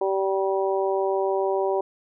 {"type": "harmonic tone", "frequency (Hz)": 193.4, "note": "G3", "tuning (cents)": -23, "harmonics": [2, 3, 4, 5], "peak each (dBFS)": [-23, -27, -29, -31], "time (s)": [0.01, 1.81], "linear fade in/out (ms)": 5, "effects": []}